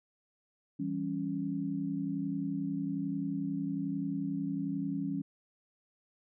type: chord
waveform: sine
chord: C# diminished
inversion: first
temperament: equal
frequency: 164.81 / 196 / 277.2 Hz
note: E3 / G3 / C#4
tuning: 0 / 0 / 0 cents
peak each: -38 / -37 / -34 dBFS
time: 0.79-5.22 s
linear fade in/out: 10 ms
effects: none